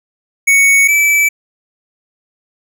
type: tone pair in turn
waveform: square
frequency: 2225 / 2309 Hz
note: C#7 / D7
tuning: +6 / -30 cents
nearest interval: minor second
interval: 64 cents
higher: second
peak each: -7 / -9 dBFS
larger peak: first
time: 0.47-0.88 / 0.88-1.29 s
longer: neither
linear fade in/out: 10 ms
effects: none